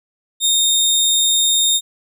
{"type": "tone", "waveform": "25% pulse", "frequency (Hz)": 3678, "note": "A#7", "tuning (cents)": -24, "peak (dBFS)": -9, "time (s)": [0.4, 1.81], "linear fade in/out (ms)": 50, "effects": []}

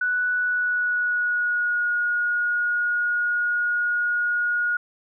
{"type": "tone with pitch glide", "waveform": "sine", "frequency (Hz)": [1480, 1442], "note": ["F#6", "F#6"], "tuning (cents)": [0, -45], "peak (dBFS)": -20, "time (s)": [0.01, 4.77], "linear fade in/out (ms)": 5, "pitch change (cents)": -45, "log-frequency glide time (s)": [0.32, 1.91], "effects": []}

